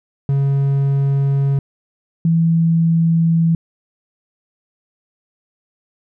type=tone pair in turn; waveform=triangle / sine; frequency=138.59 / 165.19 Hz; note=C#3 / E3; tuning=0 / +4 cents; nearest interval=minor third; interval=304 cents; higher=second; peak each=-11 dBFS; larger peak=neither; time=0.29-1.59 / 2.25-3.55 s; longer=neither; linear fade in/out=2 ms; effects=none